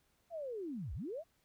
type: linear two-way sweep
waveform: sine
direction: down then up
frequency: 698.5 to 50 to 698.5 Hz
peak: -39 dBFS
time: 0.3-1.24 s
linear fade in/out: 50 ms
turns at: 0.94 s
effects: pink hiss -75 dBFS RMS until 1.44 s